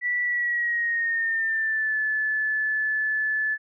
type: tone with pitch glide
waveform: sine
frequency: 1958 to 1734.3 Hz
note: B6 to A6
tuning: -15 to -25 cents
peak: -22 dBFS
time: 0.01-3.58 s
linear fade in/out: 50 ms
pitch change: -210 cents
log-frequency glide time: 0.23-1.98 s
effects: none